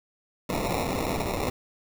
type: noise with sample-and-hold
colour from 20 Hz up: white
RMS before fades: -28 dBFS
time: 0.49-1.5 s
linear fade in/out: 5 ms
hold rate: 1575 Hz
effects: none